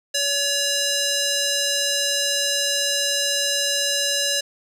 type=tone with band-pass filter; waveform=square; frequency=567 Hz; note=C#5; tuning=39 cents sharp; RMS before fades=-22 dBFS; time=0.14-4.41 s; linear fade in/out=10 ms; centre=5400 Hz; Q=1.3; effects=8-bit